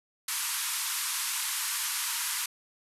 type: band-pass noise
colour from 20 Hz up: white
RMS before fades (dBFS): -32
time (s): 0.28-2.46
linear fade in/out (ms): 5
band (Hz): 890 to 13000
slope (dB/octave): 96
effects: none